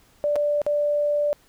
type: tone with dropouts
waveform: sine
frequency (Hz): 587.3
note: D5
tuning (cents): 0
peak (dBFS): -19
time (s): 0.24-1.33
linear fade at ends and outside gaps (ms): 0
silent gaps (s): 0.357-0.362 / 0.617-0.665
effects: pink hiss -58 dBFS RMS until 1.48 s